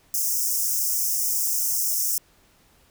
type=high-pass noise; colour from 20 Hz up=white; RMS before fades=-24 dBFS; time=0.14-2.18 s; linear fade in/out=2 ms; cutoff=5200 Hz; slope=96 dB/octave; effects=pink hiss -59 dBFS RMS until 2.9 s